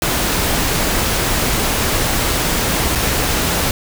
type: noise with dropouts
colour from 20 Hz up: pink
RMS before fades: -17 dBFS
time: 0.02-3.71 s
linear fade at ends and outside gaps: 1 ms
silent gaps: 2.952-2.956 s
effects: none